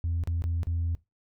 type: tone with dropouts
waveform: sine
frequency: 84.1 Hz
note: E2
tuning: 35 cents sharp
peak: -24 dBFS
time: 0.04-0.95 s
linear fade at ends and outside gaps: 0 ms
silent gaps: 0.237-0.274 / 0.421-0.44 / 0.632-0.67 s
effects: noise-tail reverb RT60 0.2 s tail -20 dB re dry + tanh soft clip ceiling -23 dBFS